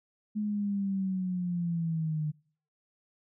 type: linear sweep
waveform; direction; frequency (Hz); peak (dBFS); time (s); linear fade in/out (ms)
sine; down; 212.7 to 150.3; -28; 0.35-2.32; 20
effects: noise-tail reverb RT60 0.5 s tail -25 dB re dry